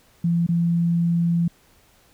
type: tone with dropouts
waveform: sine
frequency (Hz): 170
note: F3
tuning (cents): -46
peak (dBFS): -17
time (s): 0.24-1.48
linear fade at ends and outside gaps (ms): 5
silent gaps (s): 0.466-0.488
effects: pink hiss -57 dBFS RMS until 2.13 s